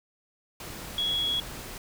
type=tone in noise; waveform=sine; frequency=3340 Hz; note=G#7; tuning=9 cents sharp; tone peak=-25 dBFS; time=0.98-1.4 s; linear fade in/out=2 ms; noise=pink; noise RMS=-40 dBFS; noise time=0.6-1.78 s; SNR=+12 dB; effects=none